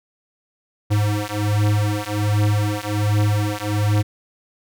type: beating tone pair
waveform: square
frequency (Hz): 103.83 / 105.13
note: G#2 / G#2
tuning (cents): 0 / +22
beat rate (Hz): 1.3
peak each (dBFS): -21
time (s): 0.9-4.03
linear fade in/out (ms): 20
effects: none